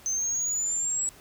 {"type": "exponential sweep", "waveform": "sine", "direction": "up", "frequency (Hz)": [6180, 7810], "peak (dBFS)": -23, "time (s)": [0.06, 1.09], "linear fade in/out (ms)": 0, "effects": ["tanh soft clip ceiling -24 dBFS", "pink hiss -52 dBFS RMS until 1.2 s"]}